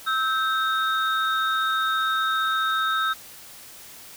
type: tone cluster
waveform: sine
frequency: 1298 / 1563 / 3705 Hz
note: E6 / G6 / A#7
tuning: -27 / -6 / -11 cents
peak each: -23 / -26 / -29 dBFS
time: 0.06-3.14 s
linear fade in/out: 20 ms
effects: white hiss -44 dBFS RMS until 4.16 s